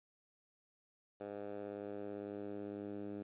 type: tone with band-pass filter sweep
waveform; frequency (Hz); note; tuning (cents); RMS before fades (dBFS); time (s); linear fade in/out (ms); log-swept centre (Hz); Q
10% pulse; 102; G#2; -31; -45; 1.2-3.23; 10; 550 to 290; 1.4
effects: resampled to 8000 Hz + 12-bit